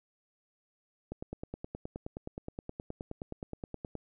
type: click train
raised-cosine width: 2 ms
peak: -25 dBFS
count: 28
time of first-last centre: 1.12-3.953 s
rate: 9.53 Hz
effects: none